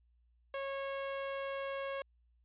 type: tone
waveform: sawtooth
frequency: 548 Hz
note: C#5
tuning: 20 cents flat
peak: -33 dBFS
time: 0.54-2.02 s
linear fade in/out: 2 ms
effects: added 59 Hz sine -67 dBFS peak until 2.44 s + resampled to 8000 Hz